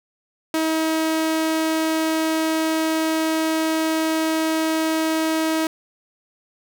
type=tone; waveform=sawtooth; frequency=319.1 Hz; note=D#4; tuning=44 cents sharp; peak=-15 dBFS; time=0.54-5.67 s; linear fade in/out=2 ms; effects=none